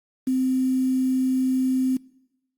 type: tone with quantisation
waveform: sine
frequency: 259.2 Hz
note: C4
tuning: 16 cents flat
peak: -19 dBFS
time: 0.27-1.97 s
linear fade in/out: 5 ms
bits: 7
effects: noise-tail reverb RT60 0.9 s tail -23 dB re dry + Opus 48 kbps